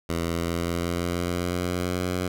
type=tone with pitch glide; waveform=10% pulse; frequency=84 to 90.55 Hz; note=E2 to F#2; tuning=+33 to -37 cents; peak=-17 dBFS; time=0.09-2.28 s; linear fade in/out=5 ms; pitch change=+130 cents; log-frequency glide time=0.23-2.05 s; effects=none